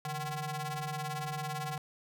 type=ring-modulated tone; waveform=sawtooth; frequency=306.6 Hz; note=D#4; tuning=25 cents flat; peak=-28 dBFS; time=0.05-1.78 s; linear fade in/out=2 ms; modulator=451 Hz; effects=none